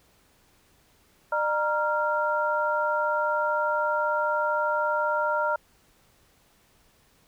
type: tone cluster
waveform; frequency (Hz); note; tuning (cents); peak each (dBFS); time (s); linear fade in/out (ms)
sine; 604 / 939 / 1386; D5 / A#5 / F6; +48 / +12 / -14; -27; 1.32-5.56; 5
effects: pink hiss -62 dBFS RMS until 7.27 s